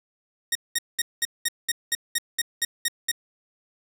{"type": "tone bursts", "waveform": "10% pulse", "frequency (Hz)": 1864.7, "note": "A#6", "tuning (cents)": 0, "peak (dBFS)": -12, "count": 12, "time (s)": [0.52, 3.116], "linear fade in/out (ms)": 5, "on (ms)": 33, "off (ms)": 200, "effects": ["7-bit"]}